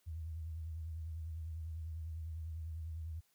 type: tone with vibrato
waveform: sine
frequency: 80.6 Hz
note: E2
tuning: 38 cents flat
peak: -40 dBFS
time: 0.06-3.21 s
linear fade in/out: 20 ms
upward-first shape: triangle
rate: 10 Hz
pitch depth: 84 cents each way
effects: white hiss -75 dBFS RMS until 3.34 s